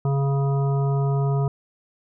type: harmonic tone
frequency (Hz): 138.59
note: C#3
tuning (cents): 0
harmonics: 1 / 3 / 5 / 7 / 9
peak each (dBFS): -19 / -29 / -33 / -36 / -38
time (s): 0.05-1.48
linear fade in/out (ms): 2
effects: none